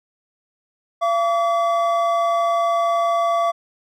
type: tone pair together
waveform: triangle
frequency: 681.4 / 1146 Hz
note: F5 / D6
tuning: -43 / -43 cents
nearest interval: major sixth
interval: 900 cents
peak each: -16 / -19 dBFS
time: 1.01-3.52 s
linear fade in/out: 20 ms
effects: none